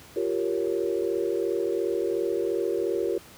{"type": "chord", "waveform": "sine", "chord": "G half-diminished seventh", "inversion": "third", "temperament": "equal", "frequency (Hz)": [349.2, 392, 466.2, 554.4], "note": ["F4", "G4", "Bb4", "Db5"], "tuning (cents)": [0, 0, 0, 0], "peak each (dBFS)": [-29, -28, -29, -34], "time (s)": [0.16, 3.18], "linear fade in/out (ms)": 5, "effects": ["pink hiss -49 dBFS RMS until 3.37 s", "high-pass 60 Hz 12 dB/octave"]}